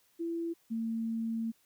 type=tone pair in turn; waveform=sine; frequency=335.2 / 226.5 Hz; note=E4 / A#3; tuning=+29 / -50 cents; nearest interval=perfect fifth; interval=679 cents; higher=first; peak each=-32 / -31 dBFS; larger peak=second; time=0.19-0.54 / 0.7-1.52 s; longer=second; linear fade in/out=20 ms; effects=white hiss -69 dBFS RMS until 1.65 s